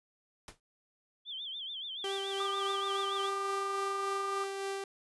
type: noise with exponential decay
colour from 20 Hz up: pink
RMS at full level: -43 dBFS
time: 0.48-0.6 s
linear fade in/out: 1 ms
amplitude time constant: 24 ms
type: tone with vibrato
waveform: sine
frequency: 3322 Hz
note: G#7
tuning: in tune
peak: -38 dBFS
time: 1.25-3.31 s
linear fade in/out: 50 ms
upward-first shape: sine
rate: 7 Hz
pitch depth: 140 cents each way
type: tone with tremolo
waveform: sawtooth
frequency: 392 Hz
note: G4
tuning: in tune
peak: -30 dBFS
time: 2.04-4.84 s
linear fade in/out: 2 ms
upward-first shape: sine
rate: 3.5 Hz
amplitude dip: 30%
type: tone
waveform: sine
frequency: 1200 Hz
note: D6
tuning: 37 cents sharp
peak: -34 dBFS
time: 2.4-4.44 s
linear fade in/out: 2 ms
effects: resampled to 24000 Hz